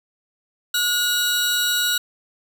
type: tone pair together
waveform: sawtooth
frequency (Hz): 1446 / 3860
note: F#6 / B7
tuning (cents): -40 / -40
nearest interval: octave + perfect fourth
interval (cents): 1700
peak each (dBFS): -18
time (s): 0.74-1.98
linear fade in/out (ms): 5
effects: none